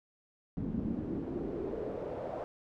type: noise with band-pass filter sweep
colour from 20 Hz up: brown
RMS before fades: -37 dBFS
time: 0.57-2.44 s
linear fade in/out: 0 ms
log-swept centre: 210 to 640 Hz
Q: 3
effects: none